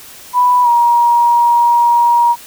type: tone with pitch glide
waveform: sine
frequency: 987.8 to 948.7 Hz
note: B5 to A#5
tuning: 0 to +30 cents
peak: -7 dBFS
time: 0.33-2.36 s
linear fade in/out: 50 ms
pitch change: -70 cents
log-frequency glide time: 0.63-0.68 s
effects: white hiss -36 dBFS RMS until 2.46 s